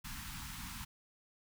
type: band-stop noise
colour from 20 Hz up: pink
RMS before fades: -45 dBFS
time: 0.04-0.85 s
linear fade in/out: 10 ms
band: 270 to 880 Hz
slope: 48 dB/octave
effects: none